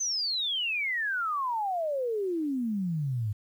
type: exponential sweep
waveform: sine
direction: down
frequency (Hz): 6300 to 100.3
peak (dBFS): -27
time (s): 0-3.33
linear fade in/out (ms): 10
effects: 10-bit